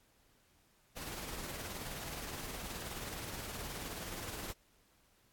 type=noise with tremolo; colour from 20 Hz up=pink; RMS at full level=-42 dBFS; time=0.96-4.53 s; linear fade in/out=10 ms; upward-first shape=sine; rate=19 Hz; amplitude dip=35%; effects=pink hiss -70 dBFS RMS until 5.32 s + AAC 64 kbps